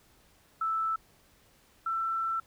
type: tone pair in turn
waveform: sine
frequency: 1318.5 / 1336.9 Hz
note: E6 / E6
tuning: 0 / +24 cents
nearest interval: unison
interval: 24 cents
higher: second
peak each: -27 / -28 dBFS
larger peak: first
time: 0.61-0.96 / 1.86-2.4 s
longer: second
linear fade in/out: 5 ms
effects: pink hiss -63 dBFS RMS until 2.46 s